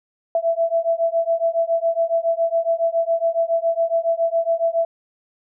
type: beating tone pair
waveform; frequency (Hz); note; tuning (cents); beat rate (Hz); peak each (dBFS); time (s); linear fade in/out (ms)
sine; 662 / 669.2; E5 / E5; +7 / +26; 7.2; -20; 0.35-4.85; 2
effects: none